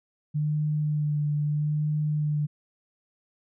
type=tone with vibrato; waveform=sine; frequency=149.7 Hz; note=D3; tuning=33 cents sharp; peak=-23 dBFS; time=0.34-2.47 s; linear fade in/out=20 ms; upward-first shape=sine; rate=0.77 Hz; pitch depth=20 cents each way; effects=none